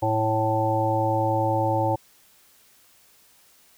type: harmonic tone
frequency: 110 Hz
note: A2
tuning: in tune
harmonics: 1 / 3 / 5 / 7 / 8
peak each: -26 / -28 / -26 / -27 / -26 dBFS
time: 0.02-1.96 s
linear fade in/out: 10 ms
effects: white hiss -57 dBFS RMS until 3.77 s